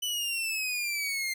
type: exponential sweep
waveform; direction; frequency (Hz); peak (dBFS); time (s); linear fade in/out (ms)
sawtooth; down; 3000 to 2093; -26; 0.02-1.34; 10
effects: 11-bit